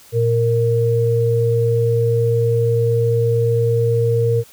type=tone pair together; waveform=sine; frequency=116.1 / 464.4 Hz; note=A#2 / A#4; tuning=-7 / -7 cents; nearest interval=2 octaves; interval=2400 cents; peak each=-16 dBFS; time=0.12-4.44 s; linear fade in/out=50 ms; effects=white hiss -46 dBFS RMS until 4.52 s